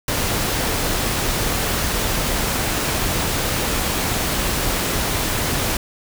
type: noise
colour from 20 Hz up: pink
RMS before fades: -21 dBFS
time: 0.08-5.77 s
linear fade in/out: 2 ms
effects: none